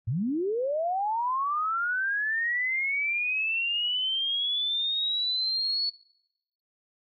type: linear sweep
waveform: sine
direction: up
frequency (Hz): 98 to 4435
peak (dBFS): -25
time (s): 0.07-5.9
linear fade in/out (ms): 10
effects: noise-tail reverb RT60 0.8 s tail -22 dB re dry + AAC 48 kbps